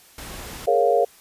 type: noise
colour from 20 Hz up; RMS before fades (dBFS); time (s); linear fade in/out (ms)
pink; -36; 0.18-0.66; 2
type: chord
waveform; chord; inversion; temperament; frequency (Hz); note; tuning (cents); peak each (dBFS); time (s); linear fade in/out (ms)
sine; Bb minor seventh; third; equal; 415.3 / 466.2 / 554.4 / 698.5; Ab4 / Bb4 / Db5 / F5; 0 / 0 / 0 / 0; -23 / -20 / -21 / -20; 0.67-1.05; 10
effects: white hiss -51 dBFS RMS until 1.2 s + resampled to 32000 Hz